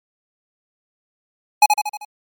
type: tone with echo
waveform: square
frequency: 840 Hz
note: G#5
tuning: 19 cents sharp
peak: -7 dBFS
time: 1.62-1.66 s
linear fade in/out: 5 ms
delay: 78 ms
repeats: 5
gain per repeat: -5 dB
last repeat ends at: 2.05 s
effects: MP3 96 kbps